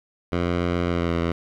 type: tone with pitch glide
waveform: 10% pulse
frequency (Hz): 87.31 to 84.43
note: F2 to E2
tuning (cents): 0 to +42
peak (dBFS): -13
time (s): 0.32-1.32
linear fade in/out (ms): 5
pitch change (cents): -58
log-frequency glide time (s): 0.87-1.14
effects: low-pass 3000 Hz 12 dB/octave + 9-bit